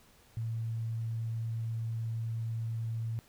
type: tone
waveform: sine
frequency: 113.6 Hz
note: A#2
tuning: 44 cents flat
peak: -32 dBFS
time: 0.37-3.19 s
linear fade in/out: 0 ms
effects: pink hiss -62 dBFS RMS until 3.28 s